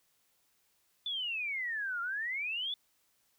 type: exponential two-way sweep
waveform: sine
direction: down then up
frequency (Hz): 3520 to 1369 to 3520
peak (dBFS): -33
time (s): 1.06-2.74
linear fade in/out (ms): 2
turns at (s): 2.01
effects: white hiss -73 dBFS RMS until 3.38 s